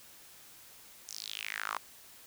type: tone with high-pass filter sweep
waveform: sawtooth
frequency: 53.2 Hz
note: G#1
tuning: 42 cents sharp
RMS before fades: -40 dBFS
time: 1.08-1.78 s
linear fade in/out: 10 ms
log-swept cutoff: 6400 to 1000 Hz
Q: 4.4
effects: white hiss -55 dBFS RMS until 2.26 s